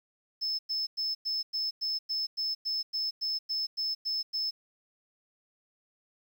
sine tone bursts, 5240 Hz, E8, 11 cents flat, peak -27 dBFS, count 15, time 0.41-4.51 s, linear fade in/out 20 ms, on 180 ms, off 100 ms, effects tanh soft clip ceiling -26 dBFS + 10-bit

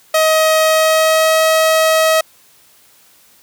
sawtooth tone with pitch glide, 632 to 637.9 Hz, D#5 to D#5, +27 to +43 cents, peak -6 dBFS, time 0.14-2.21 s, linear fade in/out 5 ms, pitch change +16 cents, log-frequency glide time 0.61-1.39 s, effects white hiss -49 dBFS RMS until 3.42 s + high-pass 60 Hz 12 dB/octave

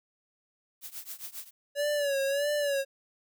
blue noise with tremolo, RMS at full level -38 dBFS, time 0.81-1.51 s, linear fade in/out 50 ms, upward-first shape triangle, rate 7.4 Hz, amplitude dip 95%
square tone with vibrato, 567 Hz, C#5, 39 cents sharp, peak -27 dBFS, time 1.75-2.85 s, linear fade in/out 50 ms, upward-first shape sine, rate 1.6 Hz, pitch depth 73 cents each way
effects none

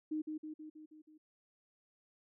sine tone with echo, 309 Hz, D#4, 12 cents flat, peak -34 dBFS, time 0.11-0.22 s, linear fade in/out 10 ms, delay 160 ms, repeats 6, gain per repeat -4 dB, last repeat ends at 1.18 s, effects none

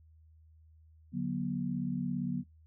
sine chord, B minor, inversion first, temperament equal with one note detuned, 146.83 / 185 / 242.3 Hz, D3 / F#3 / B3, 0 / 0 / -33 cents, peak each -37 / -35 / -35 dBFS, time 1.12-2.44 s, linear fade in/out 50 ms, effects noise-tail reverb RT60 0.2 s tail -25 dB re dry + added 79 Hz sine -57 dBFS peak until 2.66 s

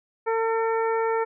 harmonic tone, 451.4 Hz, A4, 44 cents sharp, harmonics 1 / 2 / 3 / 4 / 5, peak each -23 / -27 / -32 / -36 / -39 dBFS, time 0.26-1.25 s, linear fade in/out 20 ms, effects none

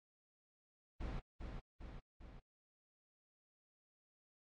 brown noise with echo, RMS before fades -43 dBFS, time 1-1.2 s, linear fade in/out 10 ms, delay 400 ms, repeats 3, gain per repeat -4 dB, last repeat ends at 2.4 s, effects low-pass 4000 Hz 12 dB/octave + AAC 32 kbps

